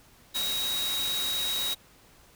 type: tone in noise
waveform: sine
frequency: 3813 Hz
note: A#7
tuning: 38 cents sharp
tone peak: -28 dBFS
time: 0.34-1.75 s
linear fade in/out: 20 ms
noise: white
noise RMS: -34 dBFS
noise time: 0.34-1.75 s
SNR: +3 dB
effects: pink hiss -57 dBFS RMS until 2.35 s